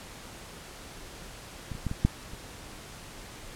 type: clicks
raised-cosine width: 5 ms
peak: -23 / -29 / -17 / -20 / -8 / -30 dBFS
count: 6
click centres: 1.717 / 1.752 / 1.867 / 1.914 / 2.05 / 2.335 s
effects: pink hiss -45 dBFS RMS until 3.55 s + low-pass 11000 Hz 12 dB/octave